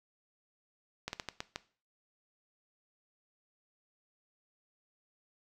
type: slowing click train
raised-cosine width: 0.2 ms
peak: -19 dBFS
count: 6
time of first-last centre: 1.08-1.559 s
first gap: 51 ms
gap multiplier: 1.32
effects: noise-tail reverb RT60 0.4 s tail -17 dB re dry